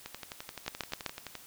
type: two click trains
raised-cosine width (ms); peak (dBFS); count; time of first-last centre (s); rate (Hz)
0.2; -22 / -15; 16 / 4; 0.06-1.353 / 0.68-1.063; 11.6 / 7.84
effects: white hiss -53 dBFS RMS until 1.46 s